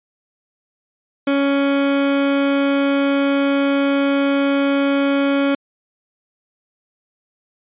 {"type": "tone", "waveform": "30% pulse", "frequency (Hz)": 278.8, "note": "C#4", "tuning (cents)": 10, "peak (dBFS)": -12, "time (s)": [1.27, 5.55], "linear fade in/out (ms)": 5, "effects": ["resampled to 8000 Hz"]}